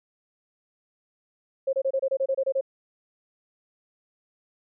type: tone bursts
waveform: sine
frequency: 537 Hz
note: C5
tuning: 45 cents sharp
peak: -21 dBFS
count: 11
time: 1.67-2.611 s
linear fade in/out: 10 ms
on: 61 ms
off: 27 ms
effects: none